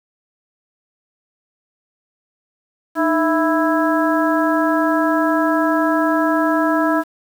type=harmonic tone with a mistuned harmonic; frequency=329.6 Hz; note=E4; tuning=in tune; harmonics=1 / 2 / 3 / 4 / 5; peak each=-17 / -20 / -22 / -23 / -24 dBFS; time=2.95-7.04 s; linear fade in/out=50 ms; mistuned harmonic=1; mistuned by=-110 cents; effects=7-bit